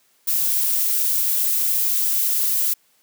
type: noise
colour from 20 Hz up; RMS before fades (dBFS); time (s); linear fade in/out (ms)
violet; -20; 0.27-2.74; 10
effects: white hiss -61 dBFS RMS until 3.02 s + high-pass 150 Hz 12 dB/octave